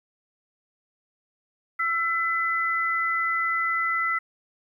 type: tone pair together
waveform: sine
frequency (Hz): 1340 / 2008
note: E6 / B6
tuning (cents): +28 / +28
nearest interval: perfect fifth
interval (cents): 700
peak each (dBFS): -25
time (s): 1.79-4.19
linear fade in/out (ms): 10
effects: 10-bit